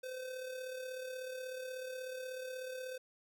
square tone with amplitude modulation, 513 Hz, C5, 34 cents flat, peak -40 dBFS, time 0.03-2.98 s, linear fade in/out 10 ms, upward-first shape sine, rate 36.4 Hz, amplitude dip 45%, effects none

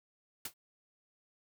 white noise with exponential decay, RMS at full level -34 dBFS, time 0.45-0.54 s, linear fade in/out 5 ms, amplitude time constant 18 ms, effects none

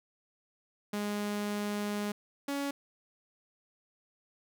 sawtooth tone pair in turn, 206.7 / 281.1 Hz, G#3 / C#4, -8 / +24 cents, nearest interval perfect fourth, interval 532 cents, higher second, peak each -28 dBFS, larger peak neither, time 0.93-2.12 / 2.48-2.71 s, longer first, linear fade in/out 5 ms, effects none

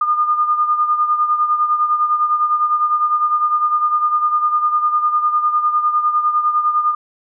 sine beating tone pair, 1214 / 1223.9 Hz, D#6 / D#6, -43 / -29 cents, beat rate 9.9 Hz, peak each -14 / -21 dBFS, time 0.01-6.95 s, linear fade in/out 5 ms, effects none

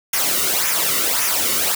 white noise with flanger, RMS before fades -19 dBFS, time 0.13-1.75 s, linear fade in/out 5 ms, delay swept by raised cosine 0.23 to 1.23 ms, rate 1.8 Hz, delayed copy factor -0.65, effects none

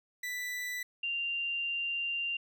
40% pulse / sine tone pair in turn, 1979 / 2782 Hz, B6 / F7, +3 / -7 cents, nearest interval tritone, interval 590 cents, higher second, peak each -34 / -31 dBFS, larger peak second, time 0.23-0.83 / 1.03-2.37 s, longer second, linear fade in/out 5 ms, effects none

